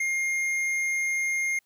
triangle tone with tanh clipping, 2126 Hz, C7, 27 cents sharp, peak -26 dBFS, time 0-1.59 s, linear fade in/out 5 ms, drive 14 dB, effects white hiss -71 dBFS RMS until 1.65 s + high-pass 60 Hz 12 dB/octave

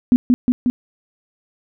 sine tone with echo, 246.9 Hz, B3, in tune, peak -7 dBFS, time 0.12-0.16 s, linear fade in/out 0 ms, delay 180 ms, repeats 3, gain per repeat -2 dB, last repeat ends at 0.7 s, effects none

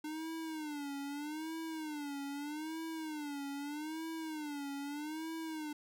square tone with vibrato, 301.6 Hz, D4, 46 cents sharp, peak -40 dBFS, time 0.04-5.73 s, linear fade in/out 5 ms, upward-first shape sine, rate 0.8 Hz, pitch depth 130 cents each way, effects none

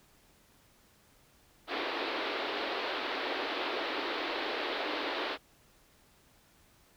pink band-pass noise, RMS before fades -35 dBFS, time 1.67-5.38 s, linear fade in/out 50 ms, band 290 to 4300 Hz, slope 48 dB/octave, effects pink hiss -64 dBFS RMS until 6.96 s

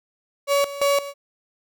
35% pulse tone with tremolo, 564 Hz, C#5, 30 cents sharp, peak -15 dBFS, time 0.47-1.14 s, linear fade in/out 50 ms, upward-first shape square, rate 2.9 Hz, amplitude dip 80%, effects none

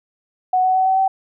sine tone with pitch steps, 740 / 746.9 / 753.8 / 760.8 / 767.9 Hz, F#5 / F#5 / F#5 / F#5 / G5, 0 / +16 / +32 / +48 / -36 cents, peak -13 dBFS, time 0.53-1.08 s, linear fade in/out 5 ms, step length 110 ms, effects none

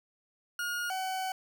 40% pulse tone pair in turn, 1432 / 754.4 Hz, F6 / F#5, +43 / +33 cents, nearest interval major seventh, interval 1110 cents, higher first, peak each -31 / -31 dBFS, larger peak neither, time 0.59-0.9 / 0.9-1.32 s, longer second, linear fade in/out 2 ms, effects 12-bit

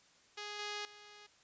5% pulse tone with level steps, 415.3 Hz, G#4, in tune, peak -31 / -28 / -43 dBFS, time 0.37-1.27 s, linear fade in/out 10 ms, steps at 0.59 / 0.85 s, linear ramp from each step 2 ms, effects white hiss -66 dBFS RMS until 1.43 s + resampled to 16000 Hz

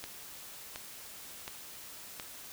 click train, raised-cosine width 0.2 ms, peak -22 dBFS, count 4, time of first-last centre 0.04-2.198 s, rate 1.39 Hz, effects white hiss -48 dBFS RMS until 2.52 s

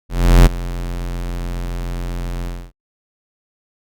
square tone with ADSR envelope, 43.65 Hz, F1, in tune, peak -4 dBFS, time 0.09-2.72 s, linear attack 370 ms, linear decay 13 ms, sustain -18 dB, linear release 270 ms, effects Opus 48 kbps

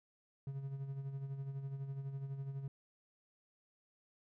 triangle tone with tremolo, 137 Hz, C#3, 20 cents flat, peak -36 dBFS, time 0.47-2.68 s, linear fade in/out 2 ms, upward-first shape sine, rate 12 Hz, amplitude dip 55%, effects none

